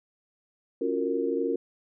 sine chord, Gb major seventh, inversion second, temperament just, 277.5 / 346.9 / 370 / 462.5 Hz, Db4 / F4 / Gb4 / Bb4, +2 / -12 / 0 / -14 cents, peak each -31 / -31 / -33 / -28 dBFS, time 0.81-1.56 s, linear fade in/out 5 ms, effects none

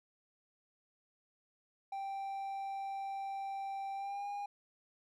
triangle tone with pitch glide, 784 to 812.1 Hz, G5 to G#5, 0 to -39 cents, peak -36 dBFS, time 1.92-4.46 s, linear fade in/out 5 ms, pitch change +61 cents, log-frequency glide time 3.94-4.28 s, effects none

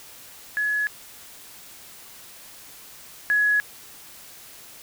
sine tone pair in turn, 1694 / 1682.3 Hz, G#6 / G#6, +34 / +22 cents, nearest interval unison, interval 12 cents, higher first, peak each -21 / -17 dBFS, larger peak second, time 0.57-0.87 / 3.3-3.6 s, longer neither, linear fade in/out 0 ms, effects white hiss -45 dBFS RMS until 4.82 s

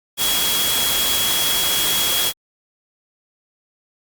sine tone in noise, 3322 Hz, G#7, in tune, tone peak -21 dBFS, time 0.17-2.33 s, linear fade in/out 50 ms, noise white, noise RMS -20 dBFS, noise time 0.17-2.33 s, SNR -4 dB, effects Opus 48 kbps

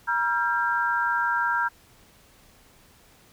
sine tone cluster, 950 / 1373 / 1596 Hz, A#5 / F6 / G6, +33 / -30 / +31 cents, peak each -26 dBFS, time 0.07-1.69 s, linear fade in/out 20 ms, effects pink hiss -56 dBFS RMS until 3.32 s

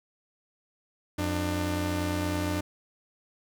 sawtooth tone pair together, 88.9 / 299 Hz, F2 / D4, +31 / +31 cents, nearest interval octave + major sixth, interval 2100 cents, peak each -26 dBFS, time 1.18-2.61 s, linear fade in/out 10 ms, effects none

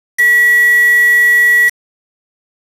sine tone with quantisation, 1936 Hz, B6, 35 cents flat, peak -6 dBFS, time 0.18-1.7 s, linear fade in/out 20 ms, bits 3, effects resampled to 32000 Hz

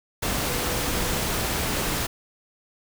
sine tone in noise, 493.9 Hz, B4, in tune, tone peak -36 dBFS, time 0.46-1.2 s, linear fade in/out 10 ms, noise pink, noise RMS -26 dBFS, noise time 0.22-2.07 s, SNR -13 dB, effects none

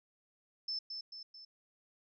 sine tone with echo, 5274 Hz, E8, in tune, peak -35 dBFS, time 0.68-0.79 s, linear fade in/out 5 ms, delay 220 ms, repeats 3, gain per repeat -5 dB, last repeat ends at 1.45 s, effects none

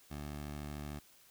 15% pulse tone, 73.42 Hz, D2, in tune, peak -35 dBFS, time 0.1-1 s, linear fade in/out 20 ms, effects white hiss -63 dBFS RMS until 1.3 s

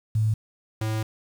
sine / square tone pair in turn, 108.9 / 109.53 Hz, A2 / A2, -17 / -7 cents, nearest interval unison, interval 10 cents, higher second, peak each -19 / -25 dBFS, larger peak first, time 0.15-0.34 / 0.81-1.03 s, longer second, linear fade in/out 5 ms, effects 8-bit

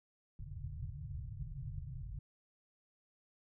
white low-pass noise, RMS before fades -44 dBFS, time 0.39-2.19 s, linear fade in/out 2 ms, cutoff 150 Hz, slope 96 dB/octave, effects none

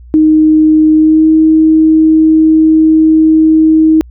sine tone with pitch glide, 311.1 to 316.2 Hz, D#4 to D#4, 0 to +28 cents, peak -3 dBFS, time 0.14-4.01 s, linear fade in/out 0 ms, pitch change +28 cents, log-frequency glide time 0.95-1.28 s, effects added 60 Hz sine -31 dBFS peak until 4.1 s

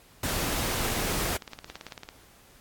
pink noise, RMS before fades -29 dBFS, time 0.23-1.37 s, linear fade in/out 5 ms
click train, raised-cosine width 0.2 ms, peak -22 dBFS, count 17, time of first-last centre 1.2-2.089 s, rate 18 Hz
effects pink hiss -56 dBFS RMS until 2.6 s + AAC 64 kbps

